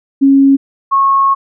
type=tone pair in turn; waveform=sine; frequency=274 / 1093.6 Hz; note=C#4 / C#6; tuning=-20 / -24 cents; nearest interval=2 octaves; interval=2396 cents; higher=second; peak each=-4 / -7 dBFS; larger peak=first; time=0.21-0.57 / 0.91-1.35 s; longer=second; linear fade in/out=20 ms; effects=none